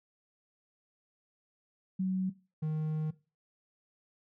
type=tone pair in turn; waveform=sine / triangle; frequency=187.4 / 155.31 Hz; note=F#3 / D#3; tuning=+22 / -3 cents; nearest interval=minor third; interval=325 cents; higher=first; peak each=-28 dBFS; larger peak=neither; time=1.99-2.3 / 2.62-3.11 s; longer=second; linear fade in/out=10 ms; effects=noise-tail reverb RT60 0.3 s tail -18 dB re dry